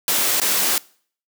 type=noise with dropouts; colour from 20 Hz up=white; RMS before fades=-19 dBFS; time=0.08-0.78 s; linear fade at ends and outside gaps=1 ms; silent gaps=0.4-0.416 s; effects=noise-tail reverb RT60 0.5 s tail -23 dB re dry + high-pass 200 Hz 12 dB/octave